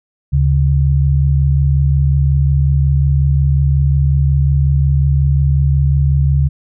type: tone pair together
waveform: sine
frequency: 73.8 / 139.32 Hz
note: D2 / C#3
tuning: +9 / +9 cents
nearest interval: major seventh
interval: 1100 cents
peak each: -12 dBFS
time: 0.32-6.49 s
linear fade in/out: 20 ms
effects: none